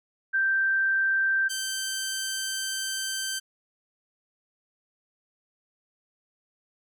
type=tone pair in turn; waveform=sine / 10% pulse; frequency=1567 / 1555.3 Hz; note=G6 / G6; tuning=-1 / -14 cents; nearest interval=unison; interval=13 cents; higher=first; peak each=-21 / -20 dBFS; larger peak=second; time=0.33-1.49 / 1.49-3.4 s; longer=second; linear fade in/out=20 ms; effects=none